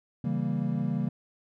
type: chord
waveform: triangle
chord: C# diminished seventh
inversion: none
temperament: equal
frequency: 138.59 / 164.81 / 196 / 233.1 Hz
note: C#3 / E3 / G3 / Bb3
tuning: 0 / 0 / 0 / 0 cents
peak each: -30 dBFS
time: 0.24-1.09 s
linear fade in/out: 5 ms
effects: none